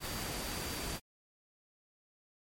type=tone in noise; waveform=sine; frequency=4664 Hz; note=D8; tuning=13 cents flat; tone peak=-48 dBFS; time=0-1 s; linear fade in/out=50 ms; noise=pink; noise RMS=-39 dBFS; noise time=0-1 s; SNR=-12 dB; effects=MP3 64 kbps